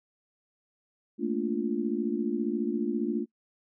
sine chord, Bb major seventh, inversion third, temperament just, 218.5 / 233.1 / 291.4 / 349.6 Hz, A3 / Bb3 / D4 / F4, -12 / 0 / -13 / +2 cents, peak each -32 dBFS, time 1.18-3.26 s, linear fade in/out 50 ms, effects noise-tail reverb RT60 0.1 s tail -24 dB re dry

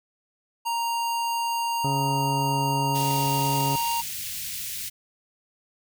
square tone, 932.3 Hz, A#5, in tune, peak -25 dBFS, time 0.65-4.02 s, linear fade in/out 20 ms
harmonic tone, 139.2 Hz, C#3, 8 cents sharp, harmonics 1 / 2 / 3 / 4 / 5 / 6 / 7 / 9, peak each -26 / -32 / -36 / -38 / -40 / -42 / -43 / -45 dBFS, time 1.84-3.76 s, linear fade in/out 5 ms
white band-stop noise, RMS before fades -33 dBFS, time 2.94-4.9 s, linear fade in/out 20 ms, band 170 to 2100 Hz, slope 24 dB/octave
effects none

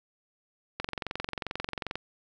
click train, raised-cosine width 0.3 ms, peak -16 dBFS, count 27, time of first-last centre 0.8-1.956 s, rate 22.5 Hz, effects none

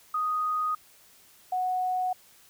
sine tone pair in turn, 1244.5 / 736.8 Hz, D#6 / F#5, 0 / -7 cents, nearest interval major sixth, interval 907 cents, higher first, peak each -25 dBFS, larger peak neither, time 0.14-0.75 / 1.52-2.13 s, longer neither, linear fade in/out 5 ms, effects white hiss -57 dBFS RMS until 2.49 s

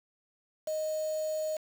sine tone with quantisation, 622.3 Hz, D#5, in tune, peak -30 dBFS, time 0.67-1.57 s, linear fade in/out 5 ms, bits 7, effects none

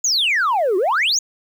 sine exponential two-way sweep, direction down then up, 7020 to 349.2 to 6920 Hz, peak -13 dBFS, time 0.04-1.19 s, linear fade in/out 5 ms, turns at 0.77 s, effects tanh soft clip ceiling -13 dBFS + 8-bit

